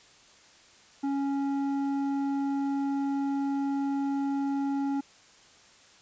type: tone with low-pass filter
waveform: square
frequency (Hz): 277.4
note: C#4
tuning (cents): +1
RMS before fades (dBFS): -29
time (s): 1.03-5.01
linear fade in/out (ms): 10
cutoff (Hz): 810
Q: 1
effects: white hiss -56 dBFS RMS until 6.01 s + resampled to 16000 Hz